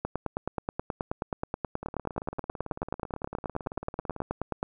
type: two click trains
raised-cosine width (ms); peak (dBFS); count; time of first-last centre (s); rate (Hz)
1; -23 / -15; 44 / 44; 1.83-4.219 / 0.05-4.629; 18 / 9.39
effects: none